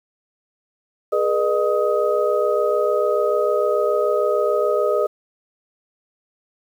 sine tone cluster, 415.8 / 482.6 / 608 / 1258 Hz, G#4 / B4 / D#5 / D#6, +2 / -40 / -40 / +19 cents, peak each -21 / -22 / -20 / -26 dBFS, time 1.12-5.07 s, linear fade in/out 10 ms, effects 8-bit

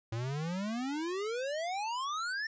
square exponential sweep, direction up, 110 to 1817 Hz, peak -34 dBFS, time 0.12-2.47 s, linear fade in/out 5 ms, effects resampled to 16000 Hz

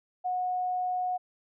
sine tone, 730 Hz, F#5, 24 cents flat, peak -27 dBFS, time 0.24-1.18 s, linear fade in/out 20 ms, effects none

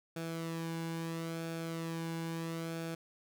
sawtooth tone with flanger, 164.81 Hz, E3, in tune, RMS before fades -39 dBFS, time 0.16-2.95 s, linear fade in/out 5 ms, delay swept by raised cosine 1 to 1.59 ms, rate 0.75 Hz, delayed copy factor -0.55, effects none

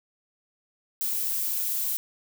violet noise, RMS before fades -28 dBFS, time 1.01-1.97 s, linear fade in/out 0 ms, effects none

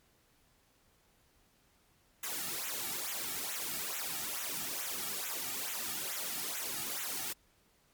white noise with flanger, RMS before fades -38 dBFS, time 2.23-7.33 s, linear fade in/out 5 ms, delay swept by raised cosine 0.2 to 2 ms, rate 2.3 Hz, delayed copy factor -0.85, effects pink hiss -69 dBFS RMS until 7.93 s + MP3 96 kbps

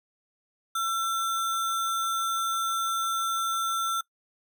sine tone with sample-and-hold, 1347 Hz, E6, 37 cents sharp, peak -25 dBFS, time 0.75-4.01 s, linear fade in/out 5 ms, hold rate 4900 Hz, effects noise-tail reverb RT60 0.1 s tail -21 dB re dry

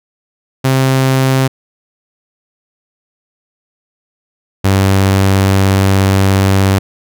sawtooth tone pair in turn, 132.3 / 96.89 Hz, C3 / G2, +20 / -20 cents, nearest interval perfect fourth, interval 540 cents, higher first, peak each -5 / -4 dBFS, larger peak second, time 0.64-1.48 / 4.64-6.79 s, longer second, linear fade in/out 10 ms, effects none

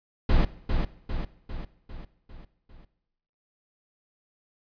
brown noise with echo, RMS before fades -19 dBFS, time 0.29-0.45 s, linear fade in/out 5 ms, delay 400 ms, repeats 6, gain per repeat -5 dB, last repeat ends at 2.85 s, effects noise-tail reverb RT60 0.9 s tail -18 dB re dry + resampled to 11025 Hz

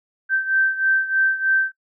sine beating tone pair, 1556 / 1559.2 Hz, G6 / G6, -13 / -10 cents, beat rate 3.2 Hz, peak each -18 / -22 dBFS, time 0.29-1.72 s, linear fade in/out 50 ms, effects noise-tail reverb RT60 0.1 s tail -22 dB re dry

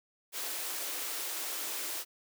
white high-pass noise, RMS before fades -37 dBFS, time 0.32-2.05 s, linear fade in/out 50 ms, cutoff 280 Hz, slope 96 dB/octave, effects none

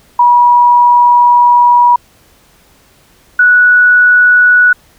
sine tone pair in turn, 967 / 1471.6 Hz, B5 / F#6, -37 / -10 cents, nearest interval perfect fifth, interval 727 cents, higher second, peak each -3 dBFS, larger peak neither, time 0.19-1.96 / 3.39-4.73 s, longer first, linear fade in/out 5 ms, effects pink hiss -47 dBFS RMS until 4.98 s

